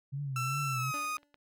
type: tone with vibrato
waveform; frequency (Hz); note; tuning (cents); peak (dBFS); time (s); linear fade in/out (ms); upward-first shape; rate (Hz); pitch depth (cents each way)
sine; 134.4; C3; +47; -33; 0.12-0.92; 20; triangle; 2.6; 140
type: tone with pitch glide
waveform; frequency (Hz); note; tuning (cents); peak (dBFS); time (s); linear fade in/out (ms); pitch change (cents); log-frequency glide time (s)
30% pulse; 1336 to 1239.4; E6 to D#6; +23 to -7; -30; 0.36-1.17; 2; -130; 0.72-0.98
type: clicks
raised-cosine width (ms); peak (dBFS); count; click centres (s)
0.3; -46 / -40 / -37 / -43 / -38; 5; 0.91 / 1.047 / 1.182 / 1.231 / 1.343
type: tone with exponential decay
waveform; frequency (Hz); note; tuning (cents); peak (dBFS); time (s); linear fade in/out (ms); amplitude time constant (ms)
25% pulse; 290.3; D4; -20; -37; 0.94-1.36; 0; 90
effects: none